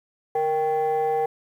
sine tone pair together, 466.2 / 784.1 Hz, A#4 / G5, 0 / 0 cents, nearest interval major sixth, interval 900 cents, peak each -21 dBFS, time 0.35-1.26 s, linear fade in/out 5 ms, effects tanh soft clip ceiling -17 dBFS + 9-bit

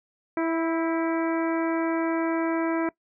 harmonic tone with a mistuned harmonic, 328.7 Hz, E4, 5 cents flat, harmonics 1 / 2 / 3 / 4 / 5 / 6 / 7, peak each -24 / -30 / -34 / -36 / -38 / -40 / -41 dBFS, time 0.37-2.89 s, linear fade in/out 2 ms, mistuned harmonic 5, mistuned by -32 cents, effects noise-tail reverb RT60 0.1 s tail -21 dB re dry

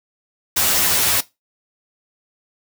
white noise with comb filter, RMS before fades -17 dBFS, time 0.56-1.21 s, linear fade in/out 10 ms, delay 11 ms, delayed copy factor +0.85, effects noise-tail reverb RT60 0.2 s tail -18 dB re dry

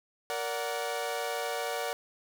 sawtooth chord, Bb augmented, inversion none, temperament equal with one note detuned, 466.2 / 579.2 / 740 Hz, Bb4 / D5 / F#5, 0 / -24 / 0 cents, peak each -32 dBFS, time 0.3-1.93 s, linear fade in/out 0 ms, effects none

